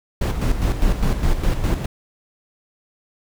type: noise with tremolo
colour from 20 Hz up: brown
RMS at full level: -17 dBFS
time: 0.21-1.86 s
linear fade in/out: 5 ms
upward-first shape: square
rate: 4.9 Hz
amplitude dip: 55%
effects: none

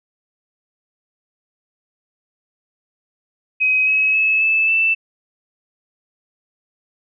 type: tone with pitch steps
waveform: sine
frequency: 2529 / 2560 / 2591 / 2623 / 2655 Hz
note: D#7 / D#7 / E7 / E7 / E7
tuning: +28 / +49 / -30 / -9 / +12 cents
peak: -13 dBFS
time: 3.6-4.95 s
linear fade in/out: 20 ms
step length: 270 ms
effects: none

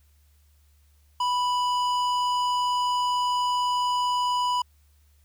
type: tone with hard clipping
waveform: sine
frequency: 987.8 Hz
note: B5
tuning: in tune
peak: -24 dBFS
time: 1.2-4.62 s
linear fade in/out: 5 ms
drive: 12 dB
effects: added 73 Hz sine -57 dBFS peak until 5.24 s + white hiss -68 dBFS RMS until 5.24 s

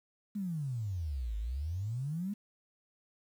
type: exponential two-way sweep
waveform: sine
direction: down then up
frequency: 212.7 to 51 to 212.7 Hz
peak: -33 dBFS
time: 0.35-2.34 s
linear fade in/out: 10 ms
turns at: 1.37 s
effects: 10-bit

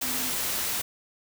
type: tone in noise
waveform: sine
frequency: 253.2 Hz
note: B3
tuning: 43 cents sharp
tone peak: -38 dBFS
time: 0.03-0.31 s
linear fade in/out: 10 ms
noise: white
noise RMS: -29 dBFS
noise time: 0.01-0.82 s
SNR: -12 dB
effects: none

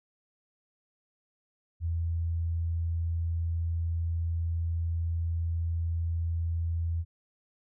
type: tone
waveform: sine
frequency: 83.5 Hz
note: E2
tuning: 23 cents sharp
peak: -27 dBFS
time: 1.8-7.05 s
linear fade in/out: 50 ms
effects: none

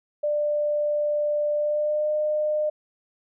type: tone with pitch glide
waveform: sine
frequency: 593 to 606.2 Hz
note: D5 to D#5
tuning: +17 to -45 cents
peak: -21 dBFS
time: 0.23-2.7 s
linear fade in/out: 10 ms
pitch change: +38 cents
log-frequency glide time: 1.55-2.11 s
effects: none

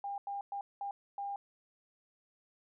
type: tone bursts at uneven times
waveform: sine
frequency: 802 Hz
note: G5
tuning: 39 cents sharp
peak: -36 dBFS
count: 5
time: 0.04-0.18 / 0.27-0.41 / 0.52-0.61 / 0.81-0.91 / 1.18-1.36 s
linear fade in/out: 2 ms
effects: none

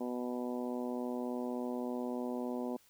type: harmonic tone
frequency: 123.47 Hz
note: B2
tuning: in tune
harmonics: 2 / 3 / 4 / 5 / 6 / 7 / 8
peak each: -37 / -42 / -43 / -45 / -49 / -50 / -51 dBFS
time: 0-2.77 s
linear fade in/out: 10 ms
effects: white hiss -66 dBFS RMS until 2.89 s

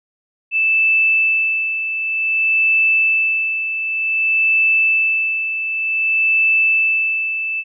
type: tone with tremolo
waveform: sine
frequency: 2637 Hz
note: E7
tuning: in tune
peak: -11 dBFS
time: 0.51-7.64 s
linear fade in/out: 50 ms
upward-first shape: sine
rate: 0.54 Hz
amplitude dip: 60%
effects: none

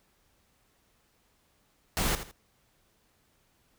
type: noise with echo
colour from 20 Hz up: pink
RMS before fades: -28 dBFS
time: 1.97-2.15 s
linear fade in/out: 0 ms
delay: 81 ms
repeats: 2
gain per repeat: -11 dB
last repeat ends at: 2.312 s
effects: pink hiss -69 dBFS RMS until 3.78 s

